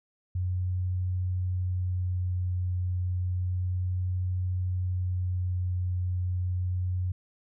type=tone with vibrato; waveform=sine; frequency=90.9 Hz; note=F#2; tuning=30 cents flat; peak=-26 dBFS; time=0.35-7.12 s; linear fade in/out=5 ms; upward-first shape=sine; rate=0.31 Hz; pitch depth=9 cents each way; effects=none